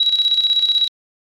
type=tone with tremolo; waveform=sine; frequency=3883 Hz; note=B7; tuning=30 cents flat; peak=-11 dBFS; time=0-0.88 s; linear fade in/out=5 ms; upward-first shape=square; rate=16 Hz; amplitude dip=60%; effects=AAC 48 kbps

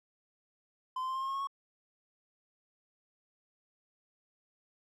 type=tone with pitch steps; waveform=triangle; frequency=1027 / 1037.7 / 1048.6 / 1059.5 / 1070.6 / 1081.8 / 1093.1 / 1104.5 Hz; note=C6 / C6 / C6 / C6 / C6 / C#6 / C#6 / C#6; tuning=-33 / -15 / +3 / +21 / +39 / -43 / -25 / -7 cents; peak=-31 dBFS; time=0.96-1.472 s; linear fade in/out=5 ms; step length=64 ms; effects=none

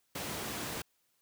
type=high-pass noise; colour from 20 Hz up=pink; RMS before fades=-39 dBFS; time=0.15-0.82 s; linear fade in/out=5 ms; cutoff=110 Hz; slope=12 dB/octave; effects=white hiss -75 dBFS RMS until 1.21 s

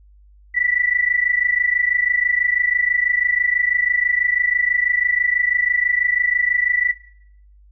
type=tone pair together; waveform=sine; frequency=1949.4 / 1975.5 Hz; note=B6 / B6; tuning=-23 / 0 cents; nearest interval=unison; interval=23 cents; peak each=-19 / -19 dBFS; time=0.54-6.93 s; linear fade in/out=20 ms; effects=noise-tail reverb RT60 0.7 s tail -19 dB re dry + added 50 Hz sine -46 dBFS peak until 7.71 s

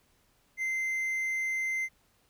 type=tone; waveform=triangle; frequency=2077 Hz; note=C7; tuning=13 cents flat; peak=-27 dBFS; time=0.57-1.89 s; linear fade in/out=50 ms; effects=pink hiss -68 dBFS RMS until 2.29 s

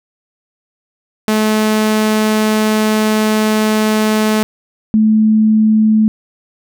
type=tone pair in turn; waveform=sawtooth / sine; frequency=215.7 / 217.1 Hz; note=A3 / A3; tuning=-34 / -23 cents; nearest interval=unison; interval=11 cents; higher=second; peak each=-7 dBFS; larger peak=neither; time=1.28-4.43 / 4.94-6.08 s; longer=first; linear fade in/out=0 ms; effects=none

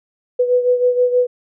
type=beating tone pair; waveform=sine; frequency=493.9 / 500.2 Hz; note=B4 / B4; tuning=0 / +22 cents; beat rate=6.3 Hz; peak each=-13 / -19 dBFS; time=0.39-1.27 s; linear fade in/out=10 ms; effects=none

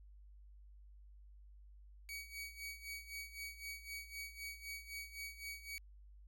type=tone with tremolo; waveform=sawtooth; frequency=2259 Hz; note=C#7; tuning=32 cents sharp; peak=-40 dBFS; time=2.09-5.78 s; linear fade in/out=0 ms; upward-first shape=sine; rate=3.9 Hz; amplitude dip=80%; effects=added 50 Hz sine -56 dBFS peak until 6.27 s

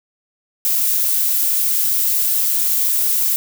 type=noise; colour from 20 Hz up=violet; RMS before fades=-17 dBFS; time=0.65-3.36 s; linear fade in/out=0 ms; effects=none

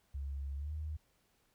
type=tone with pitch glide; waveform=sine; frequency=69.3 to 76.89 Hz; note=C#2 to D#2; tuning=0 to -20 cents; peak=-37 dBFS; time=0.14-0.97 s; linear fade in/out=10 ms; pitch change=+180 cents; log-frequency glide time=0.56-0.73 s; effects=pink hiss -74 dBFS RMS until 1.54 s

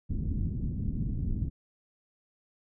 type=low-pass noise; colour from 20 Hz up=pink; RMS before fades=-31 dBFS; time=0.09-1.5 s; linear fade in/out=20 ms; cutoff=230 Hz; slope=24 dB/octave; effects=none

